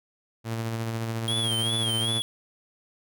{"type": "tone with tremolo", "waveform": "sawtooth", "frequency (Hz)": 113.7, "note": "A#2", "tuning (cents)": -43, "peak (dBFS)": -23, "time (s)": [0.44, 2.22], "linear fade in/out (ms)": 50, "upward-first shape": "sine", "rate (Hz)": 14, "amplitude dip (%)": 30}
{"type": "tone with vibrato", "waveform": "square", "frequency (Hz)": 3261, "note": "G#7", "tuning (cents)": -32, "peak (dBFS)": -26, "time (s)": [1.28, 2.22], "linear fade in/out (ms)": 0, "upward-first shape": "sine", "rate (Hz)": 2.6, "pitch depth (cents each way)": 93}
{"effects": []}